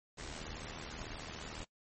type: noise with amplitude modulation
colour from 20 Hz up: pink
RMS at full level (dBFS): -42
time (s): 0.17-1.65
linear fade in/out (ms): 20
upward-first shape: sine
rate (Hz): 78.2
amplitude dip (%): 65
effects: noise-tail reverb RT60 0.1 s tail -21 dB re dry + MP3 32 kbps